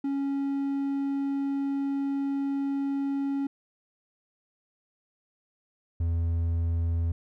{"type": "tone pair in turn", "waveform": "triangle", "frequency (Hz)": [277.2, 83.76], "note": ["C#4", "E2"], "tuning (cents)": [0, 28], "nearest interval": "octave + major sixth", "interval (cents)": 2072, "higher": "first", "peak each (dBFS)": [-24, -22], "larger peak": "second", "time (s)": [[0.04, 3.47], [6, 7.12]], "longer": "first", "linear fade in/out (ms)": 5, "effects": []}